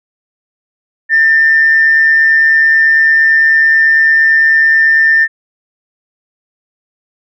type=tone with amplitude modulation; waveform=sine; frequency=1796 Hz; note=A6; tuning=35 cents sharp; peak=-3 dBFS; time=1.09-5.28 s; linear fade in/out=50 ms; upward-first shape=sine; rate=149 Hz; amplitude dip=35%; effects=tanh soft clip ceiling 0 dBFS